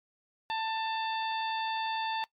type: harmonic tone with a mistuned harmonic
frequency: 889 Hz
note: A5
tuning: 18 cents sharp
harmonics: 1 / 2 / 3 / 4 / 5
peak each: -31 / -40 / -41 / -40 / -46 dBFS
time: 0.5-2.24 s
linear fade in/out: 0 ms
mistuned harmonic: 5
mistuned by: +29 cents
effects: noise-tail reverb RT60 0.1 s tail -21 dB re dry + MP3 64 kbps